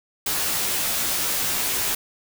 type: noise with comb filter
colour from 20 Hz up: white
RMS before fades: -24 dBFS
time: 0.26-1.95 s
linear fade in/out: 5 ms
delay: 15 ms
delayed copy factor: -0.8
effects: none